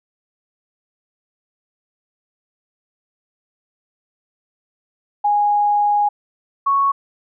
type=tone pair in turn; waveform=sine; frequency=826 / 1108.3 Hz; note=G#5 / C#6; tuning=-10 / -1 cents; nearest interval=perfect fourth; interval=509 cents; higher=second; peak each=-13 dBFS; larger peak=neither; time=5.24-6.09 / 6.66-6.92 s; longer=first; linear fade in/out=10 ms; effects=none